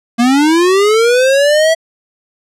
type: linear sweep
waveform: square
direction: up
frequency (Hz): 230 to 658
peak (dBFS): -8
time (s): 0.18-1.75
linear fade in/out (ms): 20
effects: low-pass 9000 Hz 12 dB/octave